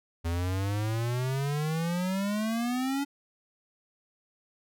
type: exponential sweep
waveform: square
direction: up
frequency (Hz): 82.41 to 285.2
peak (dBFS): -28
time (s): 0.24-3.05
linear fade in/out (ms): 20
effects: none